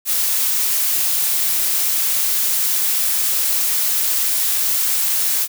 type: noise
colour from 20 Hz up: blue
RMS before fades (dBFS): -18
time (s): 0.05-5.48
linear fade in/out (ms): 50
effects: none